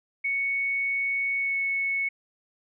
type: tone with pitch glide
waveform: sine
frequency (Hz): 2220 to 2207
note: C#7 to C#7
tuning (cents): +2 to -8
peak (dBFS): -24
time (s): 0.24-2.09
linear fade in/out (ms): 10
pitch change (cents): -10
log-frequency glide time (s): 1.38-1.56
effects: none